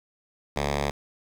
5% pulse tone with notch filter, 71.6 Hz, D2, 43 cents flat, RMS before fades -27 dBFS, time 0.56-0.91 s, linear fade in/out 5 ms, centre 290 Hz, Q 1.5, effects low-pass 7000 Hz 12 dB/octave + 8-bit

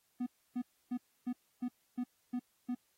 triangle tone bursts, 246.9 Hz, B3, in tune, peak -31 dBFS, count 8, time 0.2-2.75 s, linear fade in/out 10 ms, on 65 ms, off 290 ms, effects white hiss -75 dBFS RMS until 2.97 s + AAC 48 kbps

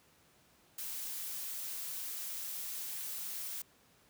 blue noise, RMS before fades -41 dBFS, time 0.78-3.62 s, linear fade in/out 5 ms, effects pink hiss -66 dBFS RMS until 4.09 s + high-pass 80 Hz 12 dB/octave

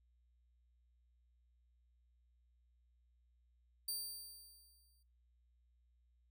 15% pulse tone with exponential decay, 4650 Hz, D8, 18 cents flat, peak -31 dBFS, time 3.88-5.03 s, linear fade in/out 5 ms, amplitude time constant 250 ms, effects noise-tail reverb RT60 0.5 s tail -20 dB re dry + added 60 Hz sine -70 dBFS peak until 6.3 s

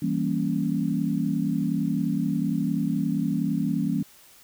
sine chord, E diminished seventh, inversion none, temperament equal, 164.81 / 196 / 233.1 / 277.2 Hz, E3 / G3 / Bb3 / Db4, 0 / 0 / 0 / 0 cents, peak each -28 dBFS, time 0.02-4.03 s, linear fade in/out 5 ms, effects white hiss -53 dBFS RMS until 4.43 s

